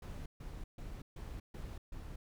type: noise bursts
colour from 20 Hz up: brown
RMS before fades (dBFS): -45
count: 6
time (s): 0.02-2.16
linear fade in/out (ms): 5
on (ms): 240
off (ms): 140
effects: none